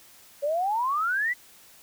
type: exponential sweep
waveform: sine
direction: up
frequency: 554.4 to 2029 Hz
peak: -23 dBFS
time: 0.42-1.34 s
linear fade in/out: 20 ms
effects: white hiss -53 dBFS RMS until 1.82 s